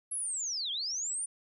sine linear two-way sweep, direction down then up, 11175 to 3136 to 9450 Hz, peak -32 dBFS, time 0.11-1.26 s, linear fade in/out 10 ms, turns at 0.71 s, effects none

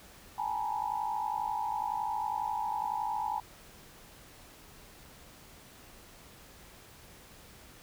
sine tone cluster, 807 / 859 / 909 / 970 Hz, G#5 / A5 / A#5 / B5, -50 / -42 / -44 / -31 cents, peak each -37 / -34 / -39 / -37 dBFS, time 0.38-3.4 s, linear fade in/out 5 ms, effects pink hiss -54 dBFS RMS until 7.82 s

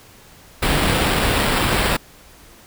pink noise with sample-and-hold, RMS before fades -18 dBFS, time 0.62-1.97 s, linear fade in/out 10 ms, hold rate 6300 Hz, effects pink hiss -46 dBFS RMS until 2.66 s

